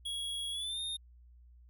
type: tone with pitch glide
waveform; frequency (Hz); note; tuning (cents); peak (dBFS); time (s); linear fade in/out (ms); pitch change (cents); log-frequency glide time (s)
square; 3324 to 3667; G#7 to A#7; +1 to -29; -36; 0.05-0.97; 10; +170; 0.51-0.8
effects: added 60 Hz sine -55 dBFS peak until 1.69 s